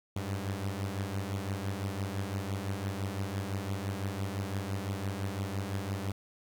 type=beating tone pair; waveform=sawtooth; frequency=96.1 / 102 Hz; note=G2 / G#2; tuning=-34 / -31 cents; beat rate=5.9 Hz; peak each=-31 / -33 dBFS; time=0.16-6.12 s; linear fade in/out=5 ms; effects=11-bit